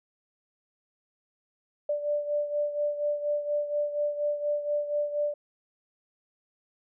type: beating tone pair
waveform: sine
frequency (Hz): 587.3 / 591.5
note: D5 / D5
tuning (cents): 0 / +12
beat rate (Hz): 4.2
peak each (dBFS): -27 / -33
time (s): 1.89-5.34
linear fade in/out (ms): 5
effects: none